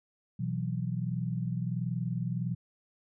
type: chord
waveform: sine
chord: B suspended fourth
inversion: none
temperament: equal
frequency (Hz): 123.47 / 164.81 / 185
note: B2 / E3 / F#3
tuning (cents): 0 / 0 / 0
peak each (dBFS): -33 / -34 / -36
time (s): 0.39-2.55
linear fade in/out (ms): 10
effects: none